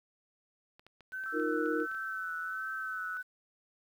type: clicks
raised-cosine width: 0.3 ms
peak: -39 dBFS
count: 10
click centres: 0.795 / 0.866 / 1.007 / 1.121 / 1.238 / 1.398 / 1.659 / 1.802 / 1.915 / 1.947 s
type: tone with vibrato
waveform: sine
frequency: 1514 Hz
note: F#6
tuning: 39 cents sharp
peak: -36 dBFS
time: 1.12-3.23 s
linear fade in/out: 20 ms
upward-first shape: sine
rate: 1.4 Hz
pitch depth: 37 cents each way
type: tone with pitch glide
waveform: sine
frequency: 1326 to 1304 Hz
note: E6 to E6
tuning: +10 to -19 cents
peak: -40 dBFS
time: 1.26-3.17 s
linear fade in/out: 0 ms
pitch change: -29 cents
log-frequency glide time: 2.09-2.89 s
type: chord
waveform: sine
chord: Eb suspended second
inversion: none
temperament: equal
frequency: 311.1 / 349.2 / 466.2 Hz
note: Eb4 / F4 / Bb4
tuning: 0 / 0 / 0 cents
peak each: -33 / -37 / -33 dBFS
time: 1.32-1.87 s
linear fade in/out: 50 ms
effects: 10-bit